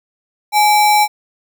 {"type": "tone with sample-and-hold", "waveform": "sine", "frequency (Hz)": 840, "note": "G#5", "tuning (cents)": 19, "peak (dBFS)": -8, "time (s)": [0.52, 1.08], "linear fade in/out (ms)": 50, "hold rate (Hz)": 3150, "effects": []}